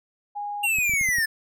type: tone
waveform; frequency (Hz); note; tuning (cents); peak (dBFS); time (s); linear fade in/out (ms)
sine; 822; G#5; -18; -28; 0.35-0.67; 20
type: linear sweep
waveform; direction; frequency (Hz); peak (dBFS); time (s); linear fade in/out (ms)
square; down; 2794 to 1734; -21; 0.63-1.26; 10
type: clicks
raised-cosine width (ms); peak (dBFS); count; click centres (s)
5; -26; 6; 0.786 / 0.895 / 0.937 / 1.012 / 1.089 / 1.185
effects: none